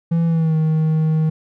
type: tone with pitch glide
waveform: triangle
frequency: 166.9 to 157.53 Hz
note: E3 to D#3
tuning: +22 to +22 cents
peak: -12 dBFS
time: 0.11-1.3 s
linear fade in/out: 10 ms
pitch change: -100 cents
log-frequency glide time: 0.26-0.56 s
effects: none